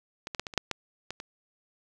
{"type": "clicks", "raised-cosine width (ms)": 0.2, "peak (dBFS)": [-19, -17, -13, -19, -24, -6, -12, -18, -22], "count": 9, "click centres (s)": [0.271, 0.348, 0.396, 0.468, 0.538, 0.577, 0.713, 1.106, 1.201], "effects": []}